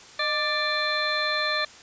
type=harmonic tone with a mistuned harmonic; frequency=590 Hz; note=D5; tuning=8 cents sharp; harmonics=1 / 2 / 3 / 4 / 6 / 7; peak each=-31 / -30 / -28 / -32 / -32 / -30 dBFS; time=0.19-1.65 s; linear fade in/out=5 ms; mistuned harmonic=1; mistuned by=+66 cents; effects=white hiss -47 dBFS RMS until 1.82 s + resampled to 16000 Hz

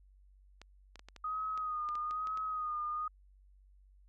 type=clicks; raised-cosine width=0.2 ms; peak=-33 dBFS; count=11; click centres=0.616 / 0.957 / 0.994 / 1.086 / 1.163 / 1.576 / 1.889 / 1.954 / 2.11 / 2.272 / 2.374 s
type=tone with vibrato; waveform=sine; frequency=1244.5 Hz; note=D#6; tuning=in tune; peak=-34 dBFS; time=1.24-3.08 s; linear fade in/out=5 ms; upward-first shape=sine; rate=1.1 Hz; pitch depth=45 cents each way
effects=added 48 Hz sine -59 dBFS peak until 4.08 s

